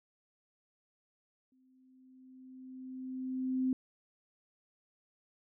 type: tone with exponential growth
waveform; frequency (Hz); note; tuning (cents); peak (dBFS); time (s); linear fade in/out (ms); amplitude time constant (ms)
sine; 258.7; C4; -19; -27; 1.52-3.73; 2; 480
effects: none